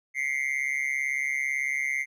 triangle tone with amplitude modulation, 2102 Hz, C7, 7 cents sharp, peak -20 dBFS, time 0.14-2.06 s, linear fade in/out 50 ms, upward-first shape sine, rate 138 Hz, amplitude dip 95%, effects none

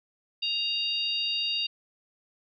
harmonic tone, 934 Hz, A#5, 3 cents sharp, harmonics 3 / 4 / 5, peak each -29 / -31 / -33 dBFS, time 0.42-1.67 s, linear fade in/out 10 ms, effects none

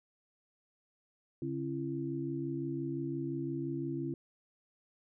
sine tone cluster, 140.5 / 270.6 / 336.4 Hz, C#3 / C#4 / E4, +24 / -42 / +35 cents, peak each -39 / -39 / -37 dBFS, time 1.42-4.14 s, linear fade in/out 2 ms, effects none

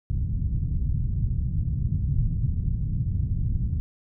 white low-pass noise, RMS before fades -25 dBFS, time 0.1-3.8 s, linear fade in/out 0 ms, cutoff 130 Hz, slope 24 dB/octave, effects none

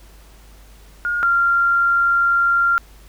sine tone pair in turn, 1425 / 1386 Hz, F6 / F6, +34 / -14 cents, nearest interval unison, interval 48 cents, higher first, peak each -18 / -13 dBFS, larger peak second, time 1.05-1.23 / 1.23-2.78 s, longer second, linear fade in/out 0 ms, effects added 50 Hz sine -43 dBFS peak until 3.08 s + pink hiss -50 dBFS RMS until 3.08 s

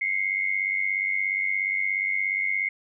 sine tone pair together, 2085 / 2182 Hz, C7 / C#7, -7 / -28 cents, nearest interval minor second, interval 79 cents, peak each -26 dBFS, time 0.01-2.69 s, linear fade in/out 5 ms, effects none

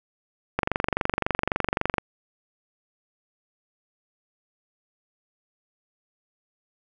click train, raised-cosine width 0.5 ms, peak -7 dBFS, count 34, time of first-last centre 0.59-1.982 s, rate 23.7 Hz, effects none

